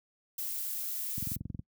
violet noise, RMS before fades -36 dBFS, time 0.38-1.36 s, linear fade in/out 5 ms
click train, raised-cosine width 5 ms, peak -24 dBFS, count 10, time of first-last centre 1.18-1.593 s, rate 21.8 Hz
effects noise-tail reverb RT60 0.1 s tail -25 dB re dry + high-pass 80 Hz 12 dB/octave

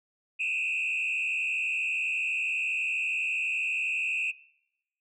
sine tone with frequency modulation, 2587 Hz, E7, 33 cents flat, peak -25 dBFS, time 0.39-4.32 s, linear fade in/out 20 ms, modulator 72.2 Hz, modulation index 2, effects noise-tail reverb RT60 0.9 s tail -23 dB re dry + tanh soft clip ceiling -24 dBFS

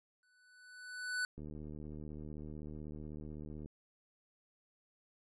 square tone with exponential growth, 1492 Hz, F#6, 14 cents sharp, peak -33 dBFS, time 0.23-1.25 s, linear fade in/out 1 ms, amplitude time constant 220 ms
click train, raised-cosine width 3 ms, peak -35 dBFS, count 174, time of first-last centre 1.38-3.659 s, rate 75.9 Hz
effects resampled to 24000 Hz

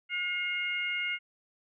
sine tone cluster, 1439 / 2150 / 2824 Hz, F#6 / C7 / F7, -49 / +47 / +19 cents, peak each -38 / -31 / -36 dBFS, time 0.09-1.19 s, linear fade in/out 50 ms, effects none

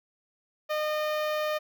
sawtooth tone with notch filter, 610 Hz, D#5, 34 cents flat, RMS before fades -29 dBFS, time 0.69-1.59 s, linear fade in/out 20 ms, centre 8500 Hz, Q 0.5, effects none

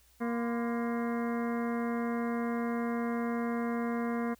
harmonic tone with a mistuned harmonic, 234.8 Hz, A#3, 13 cents sharp, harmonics 1 / 2 / 3 / 4 / 5 / 6 / 7 / 8 / 9, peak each -31 / -37 / -41 / -43 / -45 / -47 / -48 / -49 / -50 dBFS, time 0.2-4.35 s, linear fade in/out 20 ms, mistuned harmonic 4, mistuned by +150 cents, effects added 60 Hz sine -65 dBFS peak until 4.39 s + white hiss -65 dBFS RMS until 4.39 s

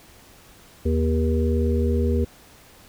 harmonic tone, 79.3 Hz, D#2, 33 cents sharp, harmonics 1 / 3 / 5 / 6, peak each -20 / -25 / -27 / -28 dBFS, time 0.85-2.25 s, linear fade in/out 10 ms, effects pink hiss -50 dBFS RMS until 2.88 s

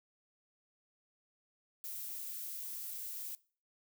violet noise, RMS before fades -43 dBFS, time 1.84-3.35 s, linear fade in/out 0 ms, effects noise-tail reverb RT60 0.4 s tail -21 dB re dry

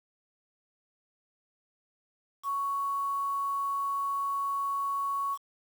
sine tone with quantisation, 1113 Hz, C#6, 7 cents sharp, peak -28 dBFS, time 2.43-5.38 s, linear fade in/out 50 ms, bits 8, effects none

